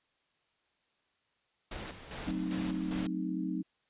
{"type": "noise with tremolo", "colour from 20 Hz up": "pink", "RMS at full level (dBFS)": -41, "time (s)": [1.71, 3.07], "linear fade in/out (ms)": 5, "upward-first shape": "square", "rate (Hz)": 2.5, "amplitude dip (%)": 60}
{"type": "chord", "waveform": "sine", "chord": "F# diminished seventh", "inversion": "none", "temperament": "equal", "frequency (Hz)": [185, 220, 261.6, 311.1], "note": ["F#3", "A3", "C4", "Eb4"], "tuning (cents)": [0, 0, 0, 0], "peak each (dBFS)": [-36, -42, -38, -36], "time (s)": [2.26, 3.63], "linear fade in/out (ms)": 20}
{"effects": ["white hiss -75 dBFS RMS until 3.89 s", "resampled to 8000 Hz"]}